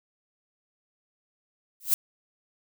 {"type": "noise with exponential growth", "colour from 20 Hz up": "violet", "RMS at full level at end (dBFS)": -17, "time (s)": [1.8, 1.94], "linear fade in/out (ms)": 1, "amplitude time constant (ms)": 29, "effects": []}